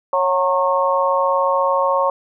harmonic tone with a mistuned harmonic, 183.4 Hz, F#3, 15 cents flat, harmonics 3 / 4 / 5 / 6, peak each -18 / -27 / -20 / -19 dBFS, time 0.13-2.1 s, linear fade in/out 2 ms, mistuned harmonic 6, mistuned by -18 cents, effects none

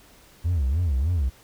triangle tone with vibrato, 75.8 Hz, D#2, 45 cents flat, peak -17 dBFS, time 0.44-1.3 s, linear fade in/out 20 ms, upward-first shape sine, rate 3.3 Hz, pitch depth 300 cents each way, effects tanh soft clip ceiling -15 dBFS + pink hiss -53 dBFS RMS until 1.43 s

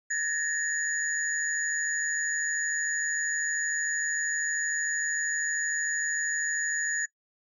sine tone cluster, 1700 / 1853 / 6850 Hz, G#6 / A#6 / A8, +40 / -11 / -47 cents, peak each -31 dBFS, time 0.1-7.06 s, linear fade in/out 10 ms, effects noise-tail reverb RT60 0.1 s tail -23 dB re dry

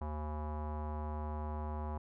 square tone with low-pass filter, 75.9 Hz, D#2, 42 cents flat, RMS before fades -39 dBFS, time 0.01-1.98 s, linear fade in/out 5 ms, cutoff 950 Hz, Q 4, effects none

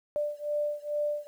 sine beating tone pair, 590 / 592.3 Hz, D5 / D5, +8 / +15 cents, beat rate 2.3 Hz, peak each -31 / -32 dBFS, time 0.16-1.27 s, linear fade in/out 0 ms, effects 10-bit

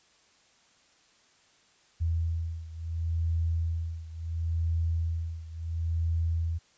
sine beating tone pair, 82.41 / 83.13 Hz, E2 / E2, 0 / +15 cents, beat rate 0.72 Hz, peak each -29 / -32 dBFS, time 2-6.59 s, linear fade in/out 20 ms, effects white hiss -63 dBFS RMS until 6.77 s + resampled to 16000 Hz

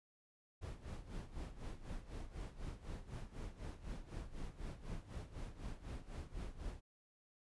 brown noise with tremolo, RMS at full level -44 dBFS, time 0.61-6.81 s, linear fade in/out 20 ms, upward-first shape sine, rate 4 Hz, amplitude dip 80%, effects resampled to 24000 Hz

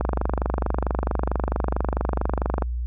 click train, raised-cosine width 1 ms, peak -9 dBFS, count 65, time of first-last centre 0.01-2.622 s, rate 24.5 Hz, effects added 60 Hz sine -24 dBFS peak until 2.86 s

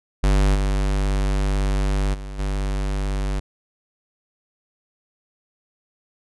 square tone with level steps, 49 Hz, G1, in tune, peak -15 / -19 / -31 / -22 dBFS, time 0.23-3.4 s, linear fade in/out 10 ms, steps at 0.54 / 2.13 / 2.38 s, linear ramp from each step 20 ms, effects resampled to 24000 Hz

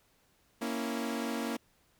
sawtooth chord, A# diminished, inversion none, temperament equal, 233.1 / 277.2 / 329.6 Hz, A#3 / C#4 / E4, 0 / 0 / 0 cents, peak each -31 / -34 / -36 dBFS, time 0.61-1.57 s, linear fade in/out 10 ms, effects pink hiss -69 dBFS RMS until 1.99 s

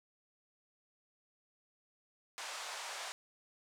pink band-pass noise, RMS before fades -44 dBFS, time 2.38-3.12 s, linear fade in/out 0 ms, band 660 to 8600 Hz, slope 24 dB/octave, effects none

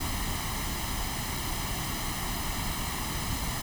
pink noise with comb filter, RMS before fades -32 dBFS, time 0-3.62 s, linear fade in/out 10 ms, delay 0.99 ms, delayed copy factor +0.65, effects none

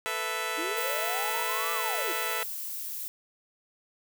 10% pulse chord, A suspended second, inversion none, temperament just, 440 / 495 / 660 Hz, A4 / B4 / E5, 0 / +4 / +2 cents, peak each -27 dBFS, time 0.06-2.43 s, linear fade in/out 0 ms
sine linear two-way sweep, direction up then down, 298.6 to 1200 to 298.6 Hz, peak -34 dBFS, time 0.57-2.13 s, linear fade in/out 20 ms, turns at 1.73 s
violet noise, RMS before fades -36 dBFS, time 0.77-3.08 s, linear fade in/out 0 ms
effects none

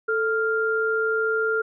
sine tone pair together, 441.8 / 1396.9 Hz, A4 / F6, +7 / 0 cents, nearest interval octave + minor sixth, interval 1993 cents, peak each -23 dBFS, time 0.08-1.62 s, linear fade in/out 10 ms, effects none

